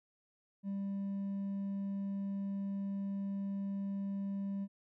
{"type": "tone with hard clipping", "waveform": "sine", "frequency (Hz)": 197.4, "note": "G3", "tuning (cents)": 12, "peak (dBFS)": -36, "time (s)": [0.63, 4.68], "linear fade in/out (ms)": 50, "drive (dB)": 2, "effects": []}